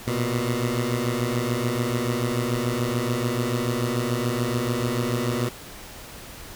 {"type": "beating tone pair", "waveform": "15% pulse", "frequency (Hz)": [117.2, 124.1], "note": ["A#2", "B2"], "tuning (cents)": [10, 9], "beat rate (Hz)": 6.9, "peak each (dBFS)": [-20, -19], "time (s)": [0.07, 5.49], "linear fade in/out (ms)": 5, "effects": ["pink hiss -41 dBFS RMS until 6.55 s"]}